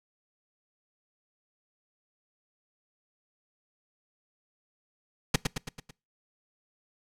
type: noise with echo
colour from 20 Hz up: pink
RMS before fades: -21 dBFS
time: 5.34-5.36 s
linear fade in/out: 5 ms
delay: 110 ms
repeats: 5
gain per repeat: -5 dB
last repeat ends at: 5.91 s
effects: noise-tail reverb RT60 0.3 s tail -25 dB re dry + low-pass 9000 Hz 12 dB/octave